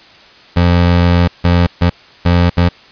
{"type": "tone bursts at uneven times", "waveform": "25% pulse", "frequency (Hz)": 87.31, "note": "F2", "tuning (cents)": 0, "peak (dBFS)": -4, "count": 5, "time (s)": [[0.56, 1.28], [1.44, 1.67], [1.81, 1.9], [2.25, 2.5], [2.57, 2.69]], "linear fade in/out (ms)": 10, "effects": ["white hiss -41 dBFS RMS until 2.91 s", "resampled to 11025 Hz"]}